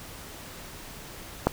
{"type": "click", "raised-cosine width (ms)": 1, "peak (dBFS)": -5, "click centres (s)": 1.47, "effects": ["pink hiss -43 dBFS RMS until 1.52 s"]}